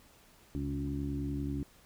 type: harmonic tone with a mistuned harmonic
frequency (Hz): 70.5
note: C#2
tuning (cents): +30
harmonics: 1 / 2 / 3 / 4 / 5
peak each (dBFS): -38 / -38 / -45 / -36 / -46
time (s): 0.55-1.63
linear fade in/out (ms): 0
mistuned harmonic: 2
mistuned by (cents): -27
effects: pink hiss -61 dBFS RMS until 1.85 s